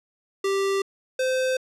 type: tone pair in turn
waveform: square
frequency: 392 / 516.9 Hz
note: G4 / C5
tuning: 0 / -21 cents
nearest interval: perfect fourth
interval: 479 cents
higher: second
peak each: -22 dBFS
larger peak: neither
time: 0.44-0.82 / 1.19-1.57 s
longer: neither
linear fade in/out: 5 ms
effects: low-pass 9000 Hz 12 dB/octave